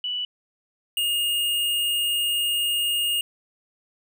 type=tone pair in turn; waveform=sine / square; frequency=2960 / 2844 Hz; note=F#7 / F7; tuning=0 / +31 cents; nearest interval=minor second; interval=69 cents; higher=first; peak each=-25 / -22 dBFS; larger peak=second; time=0.04-0.25 / 0.97-3.21 s; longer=second; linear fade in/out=2 ms; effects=none